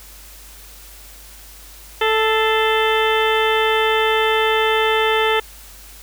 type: harmonic tone with a mistuned harmonic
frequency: 440 Hz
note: A4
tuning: in tune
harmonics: 1 / 2 / 3 / 4 / 5 / 6 / 7 / 8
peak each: -18 / -21 / -23 / -24 / -25 / -26 / -26 / -27 dBFS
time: 2.01-5.4 s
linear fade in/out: 5 ms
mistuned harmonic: 5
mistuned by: -97 cents
effects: added 50 Hz sine -42 dBFS peak until 6.02 s + white hiss -42 dBFS RMS until 6.02 s